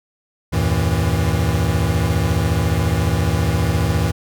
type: tone cluster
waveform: square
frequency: 77.8 / 92.3 / 111.8 / 162.3 Hz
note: D#2 / F#2 / A2 / E3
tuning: 0 / -4 / +28 / -27 cents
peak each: -22 dBFS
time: 0.52-4.12 s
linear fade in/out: 20 ms
effects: none